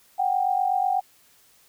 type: tone pair together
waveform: sine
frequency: 740 / 788.1 Hz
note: F#5 / G5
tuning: 0 / +9 cents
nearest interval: minor second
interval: 109 cents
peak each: -23 dBFS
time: 0.18-1.01 s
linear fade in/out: 20 ms
effects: white hiss -58 dBFS RMS until 1.68 s